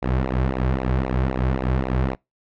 sawtooth tone with flanger, 64.6 Hz, C2, 21 cents flat, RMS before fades -22 dBFS, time 0.02-2.15 s, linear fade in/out 5 ms, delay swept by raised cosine 0.61 to 4.21 ms, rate 3.8 Hz, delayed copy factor -0.85, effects noise-tail reverb RT60 0.2 s tail -25 dB re dry + low-pass 2000 Hz 12 dB/octave

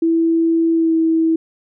sine tone with pitch glide, 329.6 to 324.5 Hz, E4 to E4, 0 to -27 cents, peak -12 dBFS, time 0.02-1.36 s, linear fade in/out 5 ms, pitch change -27 cents, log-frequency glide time 0.73-0.94 s, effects none

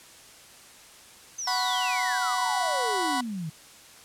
sine exponential sweep, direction down, 6300 to 150 Hz, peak -30 dBFS, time 1.38-3.5 s, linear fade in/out 10 ms
sawtooth chord, F# suspended fourth, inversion none, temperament just, 740 / 986.7 / 1110 Hz, F#5 / B5 / C#6, 0 / -2 / +2 cents, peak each -25 / -24 / -30 dBFS, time 1.47-3.21 s, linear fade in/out 5 ms
effects white hiss -50 dBFS RMS until 4.04 s + low-pass 10000 Hz 12 dB/octave

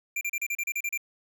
square tone bursts, 2373 Hz, D7, 17 cents sharp, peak -28 dBFS, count 10, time 0.16-0.976 s, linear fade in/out 5 ms, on 51 ms, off 34 ms, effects 11-bit

